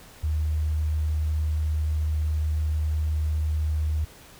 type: tone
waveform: sine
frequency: 77 Hz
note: D#2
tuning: 17 cents flat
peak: -22 dBFS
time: 0.23-4.05 s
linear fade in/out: 10 ms
effects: pink hiss -49 dBFS RMS until 4.39 s